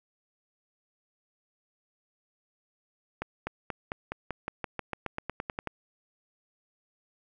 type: accelerating click train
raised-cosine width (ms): 0.5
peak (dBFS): -17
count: 17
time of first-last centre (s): 3.22-5.673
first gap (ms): 250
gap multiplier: 0.93
effects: none